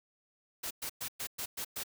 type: noise bursts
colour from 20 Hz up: white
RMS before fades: -38 dBFS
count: 7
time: 0.63-1.836 s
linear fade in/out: 10 ms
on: 78 ms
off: 110 ms
effects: none